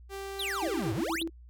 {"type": "tone with pitch glide", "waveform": "sawtooth", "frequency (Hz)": [392, 394.7], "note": ["G4", "G4"], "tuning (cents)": [0, 12], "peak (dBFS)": -33, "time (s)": [0.09, 0.94], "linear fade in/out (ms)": 50, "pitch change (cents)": 12, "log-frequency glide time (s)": [0.36, 0.73]}
{"type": "exponential two-way sweep", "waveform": "square", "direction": "down then up", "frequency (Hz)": [4186, 95.3, 4186], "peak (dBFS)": -32, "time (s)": [0.39, 1.23], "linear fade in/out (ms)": 5, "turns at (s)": 0.93}
{"type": "tone with tremolo", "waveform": "sine", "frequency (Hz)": 329.5, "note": "E4", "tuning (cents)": -1, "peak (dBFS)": -30, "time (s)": [0.62, 1.3], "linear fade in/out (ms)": 10, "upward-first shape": "square", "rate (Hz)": 8.4, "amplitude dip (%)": 70}
{"effects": ["added 60 Hz sine -48 dBFS peak until 1.49 s"]}